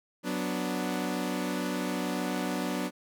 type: chord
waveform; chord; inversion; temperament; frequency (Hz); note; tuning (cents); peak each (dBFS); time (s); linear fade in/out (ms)
sawtooth; B minor; second; equal; 185 / 246.9 / 293.7; F#3 / B3 / D4; 0 / 0 / 0; -30; 0.23-2.91; 50
effects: none